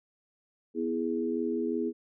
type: chord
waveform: sine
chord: E major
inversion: second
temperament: equal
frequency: 246.9 / 329.6 / 415.3 Hz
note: B3 / E4 / G#4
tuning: 0 / 0 / 0 cents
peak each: -32 dBFS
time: 0.74-1.93 s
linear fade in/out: 50 ms
effects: none